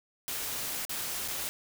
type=noise with dropouts; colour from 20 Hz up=white; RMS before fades=-35 dBFS; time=0.28-1.49 s; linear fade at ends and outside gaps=0 ms; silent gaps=0.851-0.894 / 1.278-1.283 s; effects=none